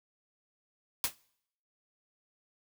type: noise with exponential decay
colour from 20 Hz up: white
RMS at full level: -25 dBFS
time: 1.04-1.15 s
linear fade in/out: 1 ms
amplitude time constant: 22 ms
effects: noise-tail reverb RT60 0.7 s tail -24 dB re dry